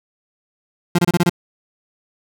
30% pulse tone bursts, 174 Hz, F3, 6 cents flat, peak -9 dBFS, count 6, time 0.95-1.296 s, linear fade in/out 5 ms, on 36 ms, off 26 ms, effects none

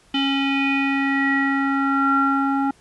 square tone with low-pass filter sweep, 274.5 Hz, C#4, 17 cents flat, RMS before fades -20 dBFS, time 0.14-2.71 s, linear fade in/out 5 ms, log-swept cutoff 3100 to 1100 Hz, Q 7.5, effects pink hiss -55 dBFS RMS until 2.8 s + resampled to 24000 Hz

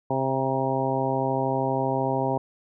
harmonic tone with a mistuned harmonic, 132.9 Hz, C3, 27 cents sharp, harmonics 1 / 2 / 3 / 4 / 5 / 6 / 7, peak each -30 / -30 / -30 / -30 / -30 / -30 / -30 dBFS, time 0.1-2.38 s, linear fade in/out 5 ms, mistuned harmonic 7, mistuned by +22 cents, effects none

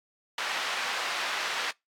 pink band-pass noise, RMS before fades -32 dBFS, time 0.38-1.71 s, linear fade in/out 2 ms, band 1100 to 3800 Hz, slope 12 dB/octave, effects noise-tail reverb RT60 0.2 s tail -25 dB re dry + AAC 64 kbps

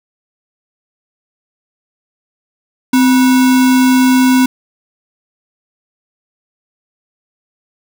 sine tone with sample-and-hold, 257.6 Hz, C4, 27 cents flat, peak -6 dBFS, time 2.93-4.46 s, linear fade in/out 5 ms, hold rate 1225 Hz, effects none

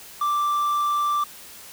triangle tone, 1174.7 Hz, D6, in tune, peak -18 dBFS, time 0.21-1.24 s, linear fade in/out 5 ms, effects white hiss -43 dBFS RMS until 1.72 s

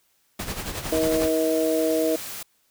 pink noise with tremolo, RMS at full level -29 dBFS, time 0.39-1.29 s, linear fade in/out 5 ms, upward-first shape sine, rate 11 Hz, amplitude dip 60%
white noise, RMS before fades -35 dBFS, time 0.89-2.43 s, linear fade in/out 5 ms
harmonic tone, 159.1 Hz, D#3, 39 cents sharp, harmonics 2 / 3 / 4, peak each -24 / -24 / -24 dBFS, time 0.92-2.16 s, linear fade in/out 5 ms
effects white hiss -66 dBFS RMS until 2.7 s

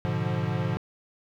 square chord, G# diminished seventh, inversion none, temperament equal with one note detuned, 105.46 / 123.47 / 146.83 / 174.61 Hz, G#2 / B2 / D3 / F3, +27 / 0 / 0 / 0 cents, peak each -32 dBFS, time 0.05-0.77 s, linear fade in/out 0 ms, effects low-pass 3000 Hz 12 dB/octave + 10-bit

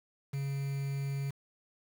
triangle tone with quantisation, 138.59 Hz, C#3, in tune, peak -30 dBFS, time 0.33-1.31 s, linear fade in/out 10 ms, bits 8, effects none

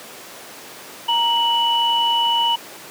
sine tone pair together, 932.3 / 2957 Hz, A#5 / F#7, 0 / -2 cents, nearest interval octave + minor sixth, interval 1998 cents, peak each -18 dBFS, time 1.08-2.56 s, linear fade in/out 10 ms, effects pink hiss -37 dBFS RMS until 2.9 s + high-pass 300 Hz 12 dB/octave

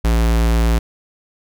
square tone, 56.8 Hz, A#1, 44 cents flat, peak -13 dBFS, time 0.04-0.79 s, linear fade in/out 10 ms, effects none

